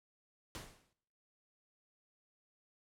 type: noise with exponential decay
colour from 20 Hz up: pink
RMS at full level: -43 dBFS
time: 0.55-0.93 s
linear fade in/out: 0 ms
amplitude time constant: 82 ms
effects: noise-tail reverb RT60 0.9 s tail -25 dB re dry + low-pass 11000 Hz 12 dB/octave